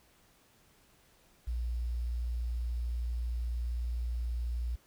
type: tone with quantisation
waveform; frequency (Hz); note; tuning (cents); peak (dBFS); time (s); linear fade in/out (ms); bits
sine; 59.4; A#1; +33; -31; 1.47-4.76; 10; 10
effects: pink hiss -65 dBFS RMS until 4.86 s